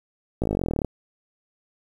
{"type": "slowing click train", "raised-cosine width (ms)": 2, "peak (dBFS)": -11, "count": 20, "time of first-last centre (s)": [0.42, 0.847], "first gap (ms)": 17, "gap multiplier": 1.03, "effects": ["8-bit"]}